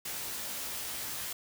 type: noise with comb filter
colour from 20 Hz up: white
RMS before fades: -38 dBFS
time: 0.05-1.33 s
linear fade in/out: 5 ms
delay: 16 ms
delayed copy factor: +0.85
effects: none